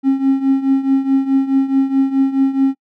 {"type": "tone with tremolo", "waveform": "triangle", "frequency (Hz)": 270, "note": "C#4", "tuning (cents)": -45, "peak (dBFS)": -5, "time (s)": [0.03, 2.75], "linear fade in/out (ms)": 50, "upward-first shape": "triangle", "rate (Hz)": 4.7, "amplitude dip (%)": 85, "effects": ["noise-tail reverb RT60 0.1 s tail -26 dB re dry", "tanh soft clip ceiling -5 dBFS"]}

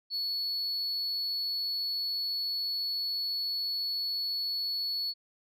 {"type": "tone", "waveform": "sine", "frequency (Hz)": 4406, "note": "C#8", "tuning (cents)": -11, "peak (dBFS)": -27, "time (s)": [0.1, 5.14], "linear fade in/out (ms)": 50, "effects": ["tanh soft clip ceiling -29 dBFS"]}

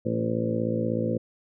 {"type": "harmonic tone with a mistuned harmonic", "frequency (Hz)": 56.4, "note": "A1", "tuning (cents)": 44, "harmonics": [2, 3, 4, 5, 6, 7, 8, 9, 10], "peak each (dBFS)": [-31, -34, -29, -37, -32, -40, -36, -30, -38], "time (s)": [0.05, 1.18], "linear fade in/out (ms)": 10, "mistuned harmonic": 5, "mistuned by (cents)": -21, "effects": []}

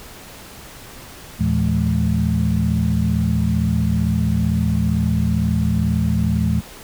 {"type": "tone cluster", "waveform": "sine", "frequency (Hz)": [79.9, 115.3, 170.9, 213.1], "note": ["D#2", "A#2", "F3", "G#3"], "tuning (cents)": [47, -19, -37, 45], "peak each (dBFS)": -21, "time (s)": [1.39, 6.61], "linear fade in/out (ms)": 20, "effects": ["pink hiss -39 dBFS RMS until 6.83 s"]}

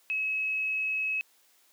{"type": "tone", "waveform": "sine", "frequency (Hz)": 2570, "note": "E7", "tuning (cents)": -45, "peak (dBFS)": -27, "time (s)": [0.1, 1.21], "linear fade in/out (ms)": 0, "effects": ["white hiss -64 dBFS RMS until 1.72 s", "high-pass 300 Hz 12 dB/octave"]}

